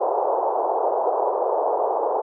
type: band-pass noise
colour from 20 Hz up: white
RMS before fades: -22 dBFS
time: 0-2.22 s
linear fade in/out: 20 ms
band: 400 to 920 Hz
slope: 48 dB/octave
effects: none